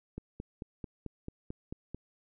click train, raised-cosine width 3 ms, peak -26 dBFS, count 9, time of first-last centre 0.18-1.946 s, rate 4.53 Hz, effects none

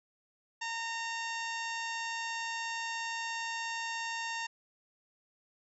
harmonic tone, 917 Hz, A#5, 29 cents flat, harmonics 1 / 2 / 3 / 4 / 5 / 6 / 7 / 8, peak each -39 / -39 / -42 / -47 / -49 / -47 / -49 / -51 dBFS, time 0.61-4.47 s, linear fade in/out 10 ms, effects none

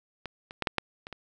clicks, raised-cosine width 0.3 ms, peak -20 / -25 / -13 / -9 / -9 / -24 / -23 dBFS, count 7, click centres 0.257 / 0.509 / 0.623 / 0.672 / 0.783 / 1.069 / 1.127 s, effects none

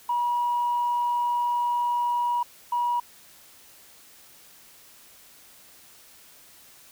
sine tone pair in turn, 963 / 963 Hz, B5 / B5, -44 / -44 cents, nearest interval unison, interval 0 cents, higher neither, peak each -21 dBFS, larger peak neither, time 0.09-2.43 / 2.72-3 s, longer first, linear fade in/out 5 ms, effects tanh soft clip ceiling -18 dBFS + white hiss -52 dBFS RMS until 6.91 s

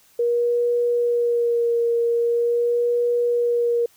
sine tone with vibrato, 474.2 Hz, A#4, 30 cents sharp, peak -17 dBFS, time 0.19-3.86 s, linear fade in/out 5 ms, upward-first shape sine, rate 0.43 Hz, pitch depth 21 cents each way, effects white hiss -56 dBFS RMS until 3.96 s

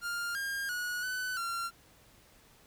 45% pulse tone with pitch steps, 1403 / 1612 / 1458 / 1503 / 1374 Hz, F6 / G6 / F#6 / F#6 / F6, +8 / +48 / -26 / +27 / -29 cents, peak -33 dBFS, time 0.01-1.71 s, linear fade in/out 50 ms, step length 340 ms, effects pink hiss -61 dBFS RMS until 2.66 s

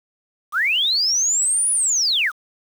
sine linear two-way sweep, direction up then down, 1108.7 to 9956 to 1108.7 Hz, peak -16 dBFS, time 0.52-2.32 s, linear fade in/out 50 ms, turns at 1.71 s, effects 7-bit

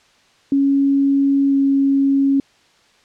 sine tone with pitch glide, 277 to 275.1 Hz, C#4 to C#4, -1 to -13 cents, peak -12 dBFS, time 0.52-2.4 s, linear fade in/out 2 ms, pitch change -12 cents, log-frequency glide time 1.49-1.54 s, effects white hiss -54 dBFS RMS until 3.04 s + low-pass 5000 Hz 12 dB/octave

